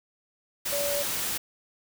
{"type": "tone in noise", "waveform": "sine", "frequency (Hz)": 573, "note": "D5", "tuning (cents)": -43, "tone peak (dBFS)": -28, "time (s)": [0.72, 1.03], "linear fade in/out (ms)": 10, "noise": "white", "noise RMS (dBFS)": -30, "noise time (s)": [0.65, 1.38], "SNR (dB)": -1, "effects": []}